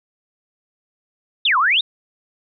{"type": "exponential two-way sweep", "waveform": "sine", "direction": "down then up", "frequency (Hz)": [3883, 973, 3883], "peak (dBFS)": -13, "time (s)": [1.45, 1.81], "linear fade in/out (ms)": 5, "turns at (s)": 1.58, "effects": []}